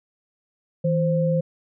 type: tone pair together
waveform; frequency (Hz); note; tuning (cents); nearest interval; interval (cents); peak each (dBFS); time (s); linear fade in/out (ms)
sine; 162 / 523.3; E3 / C5; -30 / 0; octave + minor sixth; 2030; -20 / -22; 0.84-1.41; 10
effects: none